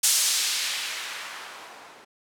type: noise with low-pass filter sweep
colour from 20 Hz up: violet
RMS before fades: -28 dBFS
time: 0.03-2.05 s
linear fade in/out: 10 ms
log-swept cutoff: 7600 to 610 Hz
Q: 0.9
effects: none